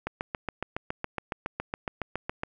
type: click train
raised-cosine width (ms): 0.5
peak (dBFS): -15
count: 18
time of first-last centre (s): 0.07-2.434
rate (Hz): 7.19
effects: none